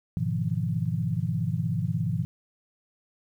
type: chord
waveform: sine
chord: F half-diminished seventh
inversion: first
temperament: equal with one note detuned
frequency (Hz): 103.83 / 123.47 / 155.56 / 172.31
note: Ab2 / Cb3 / Eb3 / F3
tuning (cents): 0 / 0 / 0 / -23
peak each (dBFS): -31 / -30 / -30 / -30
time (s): 0.17-2.25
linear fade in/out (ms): 0
effects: 10-bit